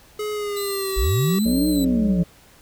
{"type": "tone with pitch glide", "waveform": "square", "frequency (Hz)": [422.1, 384.8], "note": ["G#4", "G4"], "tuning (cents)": [28, -32], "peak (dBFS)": -25, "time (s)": [0.19, 1.39], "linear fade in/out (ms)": 5, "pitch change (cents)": -160, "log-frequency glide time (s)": [0.32, 0.9]}
{"type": "tone with vibrato", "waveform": "15% pulse", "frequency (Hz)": 3991, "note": "B7", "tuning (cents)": 17, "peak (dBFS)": -23, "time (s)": [0.56, 1.85], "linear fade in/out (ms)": 10, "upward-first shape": "triangle", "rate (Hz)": 1.2, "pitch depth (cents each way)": 78}
{"type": "linear two-way sweep", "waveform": "sine", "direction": "up then down", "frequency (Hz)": [38.51, 311.1, 160.9], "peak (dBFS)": -17, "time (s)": [0.96, 2.24], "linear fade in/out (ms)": 20, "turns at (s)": 1.68}
{"type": "harmonic tone", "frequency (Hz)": 61, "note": "B1", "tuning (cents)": -21, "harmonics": [1, 3, 5, 7, 9, 10], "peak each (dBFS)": [-29, -25, -34, -34, -34, -36], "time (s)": [1.45, 2.24], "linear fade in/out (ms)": 10}
{"effects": ["pink hiss -51 dBFS RMS until 2.61 s"]}